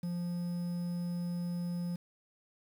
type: tone with quantisation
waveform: triangle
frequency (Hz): 174.61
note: F3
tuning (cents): 0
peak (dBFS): -31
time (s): 0.03-1.96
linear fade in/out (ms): 5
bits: 9
effects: none